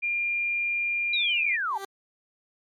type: tone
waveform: sine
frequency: 2400 Hz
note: D7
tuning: 37 cents sharp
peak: -24 dBFS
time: 0.02-1.57 s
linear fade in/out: 20 ms
type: linear sweep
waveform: sine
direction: down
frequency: 3951 to 796 Hz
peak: -25 dBFS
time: 1.13-1.78 s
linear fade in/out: 5 ms
type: tone with exponential growth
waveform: 15% pulse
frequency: 392 Hz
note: G4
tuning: in tune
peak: -25 dBFS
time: 1.6-1.85 s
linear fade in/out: 5 ms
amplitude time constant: 53 ms
effects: MP3 64 kbps